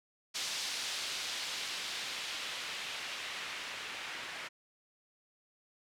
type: noise with low-pass filter sweep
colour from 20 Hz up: blue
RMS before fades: -40 dBFS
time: 0.34-4.49 s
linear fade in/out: 20 ms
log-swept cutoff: 4600 to 2200 Hz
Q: 1.1
effects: none